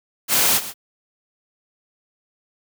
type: noise with echo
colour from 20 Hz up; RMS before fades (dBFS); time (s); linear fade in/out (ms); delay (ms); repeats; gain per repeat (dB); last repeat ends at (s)
white; -17; 0.28-0.61; 50; 130; 1; -14; 0.74
effects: high-pass 100 Hz 12 dB/octave